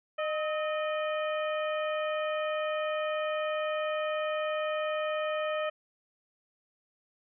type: harmonic tone with a mistuned harmonic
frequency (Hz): 613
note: D#5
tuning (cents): -26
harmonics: 1 / 2 / 3 / 4 / 5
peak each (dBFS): -30 / -36 / -40 / -42 / -44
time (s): 0.18-5.7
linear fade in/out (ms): 10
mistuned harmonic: 2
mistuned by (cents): +61
effects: none